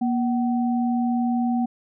sine tone pair together, 238.3 / 756.6 Hz, A#3 / F#5, +38 / +38 cents, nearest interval octave + minor sixth, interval 2000 cents, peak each -20 / -28 dBFS, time 0.01-1.66 s, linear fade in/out 10 ms, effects none

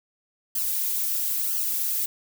violet noise with flanger, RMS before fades -26 dBFS, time 0.55-2.06 s, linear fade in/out 5 ms, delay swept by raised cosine 0.64 to 4.44 ms, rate 1 Hz, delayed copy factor +0.8, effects none

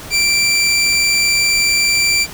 20% pulse tone, 2349 Hz, D7, in tune, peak -7 dBFS, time 0.1-2.27 s, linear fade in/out 50 ms, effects pink hiss -32 dBFS RMS until 2.33 s

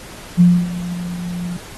sine tone with ADSR envelope, 176.1 Hz, F3, 15 cents sharp, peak -5 dBFS, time 0.37-1.57 s, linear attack 37 ms, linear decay 260 ms, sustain -17 dB, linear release 7 ms, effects pink hiss -37 dBFS RMS until 1.77 s + AAC 32 kbps

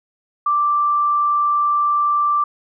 sine tone, 1174.7 Hz, D6, in tune, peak -14 dBFS, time 0.46-2.44 s, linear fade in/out 5 ms, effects none

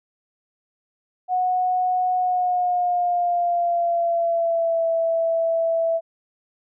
sine tone with pitch glide, 733 to 660.6 Hz, F#5 to E5, -16 to +4 cents, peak -18 dBFS, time 1.28-6.01 s, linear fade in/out 50 ms, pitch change -180 cents, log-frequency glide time 2.15-4.86 s, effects none

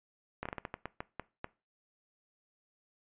slowing click train, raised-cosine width 0.5 ms, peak -22 dBFS, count 11, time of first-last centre 0.43-1.444 s, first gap 25 ms, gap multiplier 1.29, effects noise-tail reverb RT60 0.3 s tail -20 dB re dry + resampled to 8000 Hz

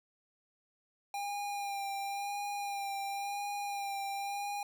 square tone with vibrato, 803 Hz, G5, 41 cents sharp, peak -36 dBFS, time 1.14-4.63 s, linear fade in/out 2 ms, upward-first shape sine, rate 0.95 Hz, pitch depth 25 cents each way, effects none

